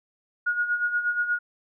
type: tone with tremolo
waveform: sine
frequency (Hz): 1442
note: F#6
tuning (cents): -45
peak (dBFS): -20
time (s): 0.46-1.39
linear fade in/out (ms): 10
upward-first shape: sine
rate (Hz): 8.4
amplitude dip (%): 65
effects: none